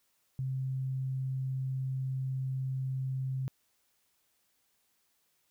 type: tone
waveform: sine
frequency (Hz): 131.8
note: C3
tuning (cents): +13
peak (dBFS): -31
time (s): 0.39-3.48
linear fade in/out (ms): 0
effects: white hiss -74 dBFS RMS until 5.5 s